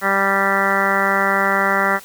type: harmonic tone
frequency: 196 Hz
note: G3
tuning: in tune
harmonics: 1 / 2 / 3 / 4 / 5 / 6 / 7 / 8 / 9 / 10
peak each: -26 / -26 / -24 / -24 / -25 / -24 / -21 / -26 / -23 / -22 dBFS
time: 0.01-2 s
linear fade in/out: 50 ms
effects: white hiss -41 dBFS RMS until 2.04 s